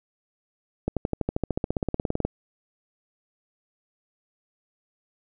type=accelerating click train; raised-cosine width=2 ms; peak=-11 dBFS; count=22; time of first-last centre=0.88-2.25 s; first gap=87 ms; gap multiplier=0.97; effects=none